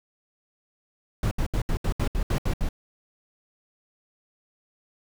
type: noise bursts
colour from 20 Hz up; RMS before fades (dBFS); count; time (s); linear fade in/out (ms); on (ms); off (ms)
brown; -24; 10; 1.23-2.689; 2; 82; 71
effects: none